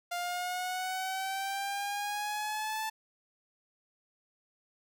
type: exponential sweep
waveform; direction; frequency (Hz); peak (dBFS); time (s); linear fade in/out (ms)
sawtooth; up; 699 to 880; -29; 0.11-2.9; 10
effects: none